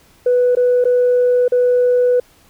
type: tone with dropouts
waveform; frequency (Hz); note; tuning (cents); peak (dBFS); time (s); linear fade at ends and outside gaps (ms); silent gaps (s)
sine; 493.9; B4; 0; -9; 0.26-2.2; 5; 0.552-0.569 / 0.842-0.852 / 1.481-1.52
effects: tanh soft clip ceiling -7 dBFS + pink hiss -51 dBFS RMS until 2.49 s